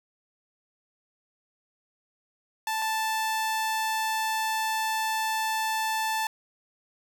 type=tone pair in turn; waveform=sawtooth; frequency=880 / 880 Hz; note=A5 / A5; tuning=0 / 0 cents; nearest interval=unison; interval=0 cents; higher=neither; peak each=-23 / -22 dBFS; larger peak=second; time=2.67-2.82 / 2.82-6.27 s; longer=second; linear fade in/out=2 ms; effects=none